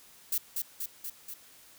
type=noise with echo; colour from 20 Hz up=violet; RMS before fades=-29 dBFS; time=0.32-0.38 s; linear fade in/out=5 ms; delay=240 ms; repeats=4; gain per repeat=-3 dB; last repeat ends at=1.34 s; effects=white hiss -56 dBFS RMS until 1.78 s